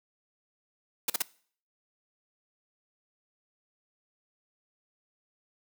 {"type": "noise bursts", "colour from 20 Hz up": "white", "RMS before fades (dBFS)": -27, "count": 3, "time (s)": [1.08, 1.222], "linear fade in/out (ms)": 5, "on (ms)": 20, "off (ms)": 41, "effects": ["noise-tail reverb RT60 0.5 s tail -21 dB re dry", "high-pass 200 Hz 12 dB/octave"]}